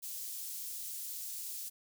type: high-pass noise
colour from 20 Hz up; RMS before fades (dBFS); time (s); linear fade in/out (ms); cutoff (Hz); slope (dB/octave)
white; -42; 0.02-1.7; 20; 5700; 12
effects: none